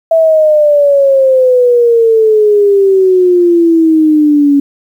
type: exponential sweep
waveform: sine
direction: down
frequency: 659.3 to 280 Hz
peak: -4 dBFS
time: 0.11-4.6 s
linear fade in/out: 5 ms
effects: 7-bit